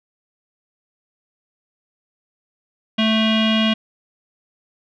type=tone with low-pass filter; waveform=square; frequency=220 Hz; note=A3; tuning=in tune; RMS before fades=-17 dBFS; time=2.98-3.74 s; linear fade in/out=10 ms; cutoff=3100 Hz; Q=9.9; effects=none